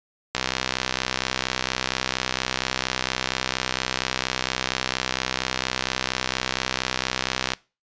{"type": "click train", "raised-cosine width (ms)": 0.2, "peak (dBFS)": -5, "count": 463, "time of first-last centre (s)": [0.35, 7.535], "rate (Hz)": 64.3, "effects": ["noise-tail reverb RT60 0.3 s tail -21 dB re dry", "resampled to 16000 Hz"]}